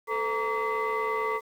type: tone cluster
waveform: sine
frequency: 440.2 / 509 / 929 / 1145 / 2032 Hz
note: A4 / C5 / A#5 / D6 / B6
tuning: +1 / -48 / -6 / -44 / +49 cents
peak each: -29 / -37 / -32 / -29 / -33 dBFS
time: 0.07-1.41 s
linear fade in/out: 50 ms
effects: tanh soft clip ceiling -20 dBFS + 9-bit